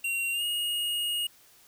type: tone with pitch glide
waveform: square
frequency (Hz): 2751 to 2868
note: F7 to F7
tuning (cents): -27 to +45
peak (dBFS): -28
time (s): 0.04-1.27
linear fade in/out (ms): 5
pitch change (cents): +72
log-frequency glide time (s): 0.32-0.43
effects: white hiss -58 dBFS RMS until 1.67 s